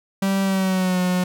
45% pulse tone with pitch glide, 194.5 to 181.47 Hz, G3 to F#3, -13 to -33 cents, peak -18 dBFS, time 0.22-1.24 s, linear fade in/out 5 ms, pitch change -120 cents, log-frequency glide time 0.43-1 s, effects none

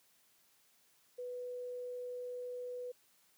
sine tone, 494.4 Hz, B4, 2 cents sharp, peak -40 dBFS, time 1.18-2.92 s, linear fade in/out 10 ms, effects white hiss -70 dBFS RMS until 3.37 s + high-pass 100 Hz 12 dB/octave

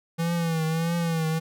square tone with vibrato, 164.81 Hz, E3, in tune, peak -24 dBFS, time 0.18-1.4 s, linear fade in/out 20 ms, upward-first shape triangle, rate 1.6 Hz, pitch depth 73 cents each way, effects none

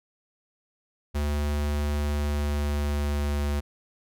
square tone with pitch glide, 73.42 to 72.45 Hz, D2 to D2, 0 to -23 cents, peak -25 dBFS, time 1.14-3.61 s, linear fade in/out 20 ms, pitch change -23 cents, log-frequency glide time 2.04-3.48 s, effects none

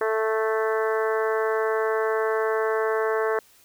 harmonic tone, 220 Hz, A3, in tune, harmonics 2 / 3 / 4 / 5 / 6 / 7 / 8 / 9, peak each -23 / -30 / -33 / -31 / -34 / -34 / -34 / -41 dBFS, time 0.01-3.39 s, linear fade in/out 2 ms, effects white hiss -56 dBFS RMS until 3.64 s

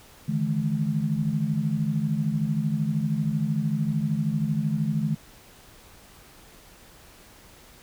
sine tone cluster, 148.1 / 161.1 / 213.5 Hz, D3 / E3 / G#3, +15 / -39 / +48 cents, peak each -27 dBFS, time 0.28-5.15 s, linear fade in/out 10 ms, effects pink hiss -51 dBFS RMS until 7.82 s

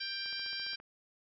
harmonic tone, 789 Hz, G5, 11 cents sharp, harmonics 2 / 3 / 4 / 5 / 6 / 7, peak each -43 / -46 / -44 / -46 / -40 / -46 dBFS, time 0-0.76 s, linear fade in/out 10 ms
click train, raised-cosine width 0.5 ms, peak -39 dBFS, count 9, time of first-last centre 0.26-0.801 s, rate 14.8 Hz
effects none

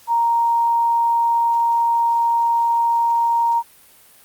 sine tone, 932.3 Hz, A#5, in tune, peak -14 dBFS, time 0.07-3.63 s, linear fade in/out 50 ms, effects white hiss -49 dBFS RMS until 4.24 s + Opus 48 kbps

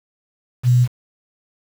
sine tone with quantisation, 123.47 Hz, B2, in tune, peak -10 dBFS, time 0.63-0.88 s, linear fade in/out 50 ms, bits 6, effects none

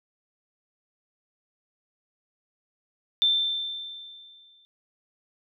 sine tone with exponential decay, 3559 Hz, A7, 19 cents sharp, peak -17 dBFS, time 3.22-4.65 s, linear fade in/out 0 ms, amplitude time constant 310 ms, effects none

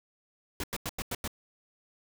pink noise bursts, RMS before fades -34 dBFS, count 6, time 0.6-1.277 s, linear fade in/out 2 ms, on 37 ms, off 91 ms, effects none

